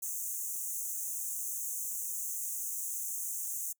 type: high-pass noise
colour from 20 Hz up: pink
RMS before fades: -37 dBFS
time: 0.02-3.73 s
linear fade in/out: 10 ms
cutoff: 6200 Hz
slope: 96 dB/octave
effects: noise-tail reverb RT60 0.1 s tail -26 dB re dry